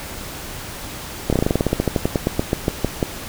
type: slowing click train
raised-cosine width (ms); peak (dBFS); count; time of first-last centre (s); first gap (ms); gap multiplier
2; -3; 22; 1.3-3.028; 27; 1.1
effects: pink hiss -32 dBFS RMS until 3.28 s